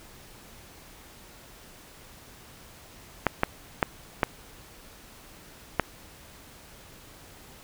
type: clicks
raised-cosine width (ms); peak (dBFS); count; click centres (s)
0.5; -5; 5; 3.267 / 3.434 / 3.828 / 4.232 / 5.797
effects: pink hiss -50 dBFS RMS until 7.63 s